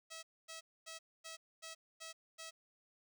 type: tone bursts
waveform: 5% pulse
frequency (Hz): 648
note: E5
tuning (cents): -30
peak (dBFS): -36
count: 7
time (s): 0.1-2.51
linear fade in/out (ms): 20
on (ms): 130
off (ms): 250
effects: none